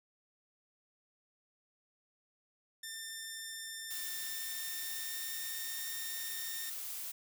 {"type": "tone with pitch glide", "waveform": "10% pulse", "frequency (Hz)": [1793, 1824.3], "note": ["A6", "A#6"], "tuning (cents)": [32, -38], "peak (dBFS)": -33, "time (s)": [2.83, 6.7], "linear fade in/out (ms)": 5, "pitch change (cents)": 30, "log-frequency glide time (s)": [4.09, 5.62]}
{"type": "noise", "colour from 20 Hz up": "blue", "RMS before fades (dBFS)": -42, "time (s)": [3.9, 7.12], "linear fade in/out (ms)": 10}
{"effects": []}